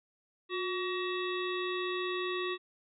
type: harmonic tone with a mistuned harmonic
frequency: 377.9 Hz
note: F#4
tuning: 37 cents sharp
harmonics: 1 / 3 / 5 / 7 / 9 / 10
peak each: -34 / -39 / -41 / -42 / -44 / -44 dBFS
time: 0.49-2.58 s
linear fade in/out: 50 ms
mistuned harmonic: 1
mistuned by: -76 cents
effects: none